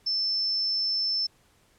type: tone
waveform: sine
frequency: 5300 Hz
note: E8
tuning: 9 cents sharp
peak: -24 dBFS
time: 0.06-1.27 s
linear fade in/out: 10 ms
effects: pink hiss -63 dBFS RMS until 1.78 s + low-pass 12000 Hz 12 dB/octave